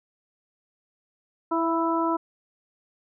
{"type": "harmonic tone with a mistuned harmonic", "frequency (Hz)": 329.6, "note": "E4", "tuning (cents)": 0, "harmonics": [1, 2, 3, 4], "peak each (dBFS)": [-25, -30, -26, -30], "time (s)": [1.51, 2.17], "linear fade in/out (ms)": 10, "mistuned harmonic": 2, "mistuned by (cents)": 17, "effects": []}